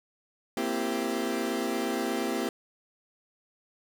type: chord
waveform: 30% pulse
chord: C dominant seventh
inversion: third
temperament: equal with one note detuned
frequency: 233.1 / 261.6 / 335.2 / 392 Hz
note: Bb3 / C4 / E4 / G4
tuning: 0 / 0 / +29 / 0 cents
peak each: -31 dBFS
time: 0.57-2.49 s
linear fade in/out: 2 ms
effects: none